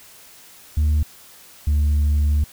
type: tone pair in turn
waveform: sine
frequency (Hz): 75.7 / 73.72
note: D#2 / D2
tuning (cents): -47 / +7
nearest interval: unison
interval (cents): 46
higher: first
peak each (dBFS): -12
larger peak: neither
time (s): 0.77-1.03 / 1.67-2.44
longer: second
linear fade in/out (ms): 5
effects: tanh soft clip ceiling -14 dBFS + white hiss -46 dBFS RMS until 2.52 s